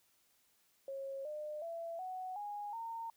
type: tone with pitch steps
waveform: sine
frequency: 544 / 603.6 / 669.7 / 743.1 / 824.5 / 914.9 Hz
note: C#5 / D5 / E5 / F#5 / G#5 / A#5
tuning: -33 / +47 / +27 / +7 / -13 / -33 cents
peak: -40 dBFS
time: 0.88-3.1 s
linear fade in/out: 2 ms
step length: 370 ms
effects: white hiss -73 dBFS RMS until 3.16 s